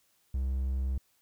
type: tone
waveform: triangle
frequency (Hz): 65.7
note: C2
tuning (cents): +8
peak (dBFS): -26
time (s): 0.34-0.98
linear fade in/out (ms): 5
effects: white hiss -70 dBFS RMS until 1.21 s